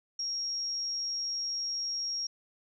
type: tone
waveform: sine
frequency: 5588 Hz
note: F8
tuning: in tune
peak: -31 dBFS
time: 0.19-2.27 s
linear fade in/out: 5 ms
effects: none